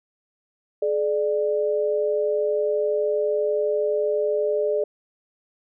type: tone pair together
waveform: sine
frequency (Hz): 425.5 / 593.4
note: G#4 / D5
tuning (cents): +42 / +18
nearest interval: tritone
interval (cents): 576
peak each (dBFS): -22 / -23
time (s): 0.82-4.84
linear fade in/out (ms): 5
effects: none